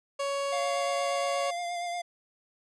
30% pulse tone, 558 Hz, C#5, 11 cents sharp, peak -26 dBFS, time 0.19-1.51 s, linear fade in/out 10 ms
square tone with vibrato, 698.5 Hz, F5, in tune, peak -32 dBFS, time 0.52-2.02 s, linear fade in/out 10 ms, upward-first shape triangle, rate 8.5 Hz, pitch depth 29 cents each way
effects resampled to 22050 Hz

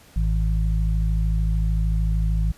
harmonic tone, 53.3 Hz, G#1, 46 cents sharp, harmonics 1 / 2 / 3, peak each -19 / -28 / -27 dBFS, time 0.16-2.52 s, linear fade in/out 5 ms, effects pink hiss -51 dBFS RMS until 2.57 s + resampled to 32000 Hz

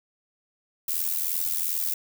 violet noise with amplitude modulation, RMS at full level -24 dBFS, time 0.88-1.94 s, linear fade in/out 5 ms, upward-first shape sine, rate 82.7 Hz, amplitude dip 75%, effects none

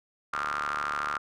sawtooth ring-modulated tone, 73.42 Hz, D2, in tune, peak -22 dBFS, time 0.33-1.18 s, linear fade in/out 5 ms, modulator 1300 Hz, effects low-pass 8000 Hz 12 dB/octave

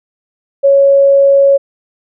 sine tone, 554.4 Hz, C#5, in tune, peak -4 dBFS, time 0.63-1.58 s, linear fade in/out 20 ms, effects none

